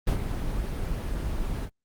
brown noise with ADSR envelope, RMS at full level -21 dBFS, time 0.07-1.7 s, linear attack 5 ms, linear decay 95 ms, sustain -8 dB, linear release 65 ms, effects Opus 24 kbps

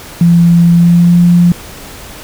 sine tone with pitch glide, 170.8 to 174.19 Hz, F3 to F3, -38 to -4 cents, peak -3 dBFS, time 0.21-1.52 s, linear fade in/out 2 ms, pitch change +34 cents, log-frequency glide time 0.72-1.21 s, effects pink hiss -30 dBFS RMS until 2.23 s

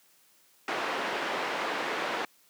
pink band-pass noise, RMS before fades -32 dBFS, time 0.68-2.25 s, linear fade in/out 2 ms, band 450 to 2500 Hz, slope 12 dB/octave, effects white hiss -63 dBFS RMS until 2.49 s + high-pass 150 Hz 12 dB/octave

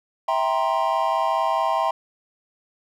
triangle chord, C dominant seventh, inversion first, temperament just, 654.1 / 784.9 / 941.9 / 1046.5 Hz, E5 / G5 / Bb5 / C6, -14 / +2 / +18 / 0 cents, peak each -23 dBFS, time 0.28-1.91 s, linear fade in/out 5 ms, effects none

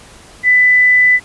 sine tone, 1995 Hz, B6, 17 cents sharp, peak -6 dBFS, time 0.43-1.2 s, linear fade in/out 50 ms, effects pink hiss -40 dBFS RMS until 1.24 s + resampled to 24000 Hz

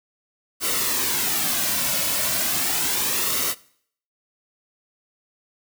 white noise with flanger, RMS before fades -23 dBFS, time 0.6-3.55 s, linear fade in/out 50 ms, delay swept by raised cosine 1.2 to 2.5 ms, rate 0.35 Hz, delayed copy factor -0.55, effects noise-tail reverb RT60 0.6 s tail -21 dB re dry

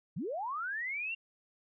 sine linear sweep, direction up, 123.47 to 2794 Hz, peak -34 dBFS, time 0.16-1.15 s, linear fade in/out 10 ms, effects none

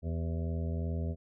harmonic tone with a mistuned harmonic, 82.6 Hz, E2, 4 cents sharp, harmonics 1 / 2 / 3 / 5 / 6 / 7 / 8, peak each -32 / -38 / -42 / -46 / -48 / -49 / -50 dBFS, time 0.02-1.16 s, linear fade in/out 50 ms, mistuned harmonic 5, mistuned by -72 cents, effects none

